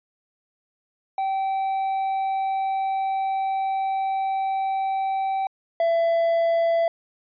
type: tone pair in turn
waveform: triangle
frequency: 773 / 669 Hz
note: G5 / E5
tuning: -24 / +25 cents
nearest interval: minor third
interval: 251 cents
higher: first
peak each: -20 / -16 dBFS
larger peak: second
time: 1.18-5.47 / 5.8-6.88 s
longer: first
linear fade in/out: 2 ms
effects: resampled to 11025 Hz